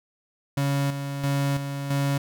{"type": "tone with tremolo", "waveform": "35% pulse", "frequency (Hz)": 140, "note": "C#3", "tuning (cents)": 18, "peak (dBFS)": -20, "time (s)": [0.57, 2.18], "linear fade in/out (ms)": 5, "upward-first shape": "square", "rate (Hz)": 1.5, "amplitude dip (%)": 55, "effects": []}